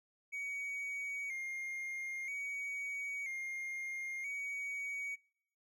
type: tone with vibrato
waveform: triangle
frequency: 2187 Hz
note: C#7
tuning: 24 cents flat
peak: -37 dBFS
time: 0.32-5.16 s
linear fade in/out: 20 ms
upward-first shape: square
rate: 0.51 Hz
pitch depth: 52 cents each way
effects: noise-tail reverb RT60 0.6 s tail -24 dB re dry